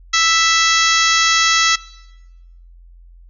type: harmonic tone with a mistuned harmonic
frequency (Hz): 659.3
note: E5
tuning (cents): 0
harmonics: 2 / 3 / 4 / 5 / 6 / 7 / 8 / 9 / 10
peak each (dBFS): -18 / -18 / -23 / -21 / -21 / -25 / -22 / -23 / -23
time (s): 0.13-1.76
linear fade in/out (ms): 10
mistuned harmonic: 7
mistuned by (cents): -39
effects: noise-tail reverb RT60 1.0 s tail -20 dB re dry + added 43 Hz sine -40 dBFS peak until 3.29 s